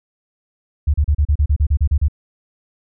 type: tone bursts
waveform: sine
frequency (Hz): 73.42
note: D2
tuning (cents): 0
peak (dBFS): -11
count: 12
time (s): 0.87-2.084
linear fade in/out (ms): 10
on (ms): 70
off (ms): 34
effects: none